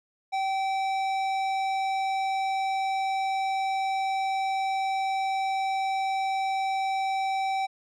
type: tone with tanh clipping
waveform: sine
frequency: 772 Hz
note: G5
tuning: 27 cents flat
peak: -27 dBFS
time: 0.32-7.67 s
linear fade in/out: 20 ms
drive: 14 dB
effects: none